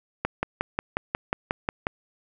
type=click train; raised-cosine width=0.5 ms; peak=-9 dBFS; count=10; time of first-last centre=0.25-1.869 s; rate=5.56 Hz; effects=none